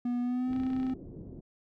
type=tone with pitch glide; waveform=triangle; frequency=243.4 to 259.4 Hz; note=B3 to C4; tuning=-25 to -15 cents; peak=-26 dBFS; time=0.05-0.94 s; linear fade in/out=5 ms; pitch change=+110 cents; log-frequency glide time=0.21-0.59 s
type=low-pass noise; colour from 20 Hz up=white; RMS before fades=-45 dBFS; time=0.47-1.41 s; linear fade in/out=10 ms; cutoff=350 Hz; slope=24 dB/octave
type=clicks; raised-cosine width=0.3 ms; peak=-34 dBFS; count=12; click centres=0.532 / 0.563 / 0.6 / 0.635 / 0.666 / 0.703 / 0.733 / 0.765 / 0.8 / 0.831 / 0.867 / 0.898 s
effects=none